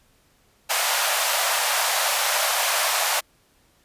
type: high-pass noise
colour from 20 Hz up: pink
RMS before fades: -22 dBFS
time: 0.69-3.21 s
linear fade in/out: 20 ms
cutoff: 590 Hz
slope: 48 dB/octave
effects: pink hiss -61 dBFS RMS until 3.84 s + resampled to 32000 Hz